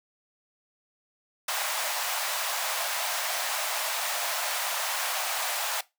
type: high-pass noise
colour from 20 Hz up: pink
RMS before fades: -30 dBFS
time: 1.48-5.81 s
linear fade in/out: 5 ms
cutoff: 610 Hz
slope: 48 dB/octave
effects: noise-tail reverb RT60 0.2 s tail -19 dB re dry